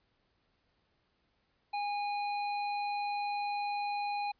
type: tone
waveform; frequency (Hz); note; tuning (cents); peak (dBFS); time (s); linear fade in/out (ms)
square; 820; G#5; -22; -33; 1.73-4.32; 10
effects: pink hiss -75 dBFS RMS until 4.39 s + resampled to 11025 Hz